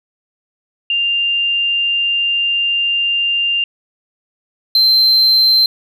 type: tone pair in turn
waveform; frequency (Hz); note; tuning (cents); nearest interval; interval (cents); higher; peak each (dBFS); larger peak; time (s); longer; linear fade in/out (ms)
sine / triangle; 2794 / 4114; F7 / C8; 0 / -30; perfect fifth; 670; second; -13 / -7; second; 0.9-3.64 / 4.75-5.66; first; 2
effects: none